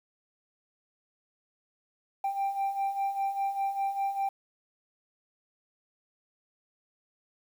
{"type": "beating tone pair", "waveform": "sine", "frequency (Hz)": [784, 789], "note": ["G5", "G5"], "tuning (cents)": [0, 11], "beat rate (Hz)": 5, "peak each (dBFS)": [-32, -27], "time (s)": [2.24, 4.29], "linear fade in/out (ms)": 5, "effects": ["tanh soft clip ceiling -25 dBFS", "9-bit"]}